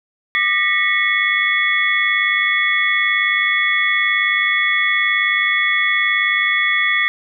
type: tone cluster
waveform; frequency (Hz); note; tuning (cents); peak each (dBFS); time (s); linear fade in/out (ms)
sine; 1205 / 1852 / 1951 / 2191 / 3395; D6 / A#6 / B6 / C#7 / G#7; +44 / -12 / -22 / -21 / +37; -24 / -22 / -18 / -18 / -24; 0.35-7.08; 0
effects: none